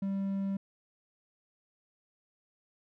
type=tone; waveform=triangle; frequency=195.7 Hz; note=G3; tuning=3 cents flat; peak=-28 dBFS; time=0.02-0.57 s; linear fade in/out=5 ms; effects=none